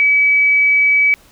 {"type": "tone", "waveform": "sine", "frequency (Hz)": 2285, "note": "D7", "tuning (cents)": -48, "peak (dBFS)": -9, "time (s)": [0, 1.14], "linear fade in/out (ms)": 0, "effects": ["pink hiss -48 dBFS RMS until 1.31 s"]}